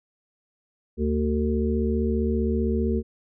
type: harmonic tone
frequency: 75.3 Hz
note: D2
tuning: 44 cents sharp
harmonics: 1 / 3 / 5 / 6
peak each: -25 / -25 / -28 / -30 dBFS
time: 0.97-3.03 s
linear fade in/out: 50 ms
effects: none